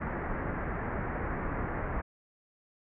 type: low-pass noise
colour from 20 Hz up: pink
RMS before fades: -34 dBFS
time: 0-2.02 s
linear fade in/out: 20 ms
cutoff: 2000 Hz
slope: 48 dB/octave
effects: none